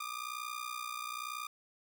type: ring-modulated tone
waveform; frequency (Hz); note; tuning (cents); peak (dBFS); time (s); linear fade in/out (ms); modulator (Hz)
sawtooth; 1207; D6; +47; -32; 0-1.47; 5; 30.5
effects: none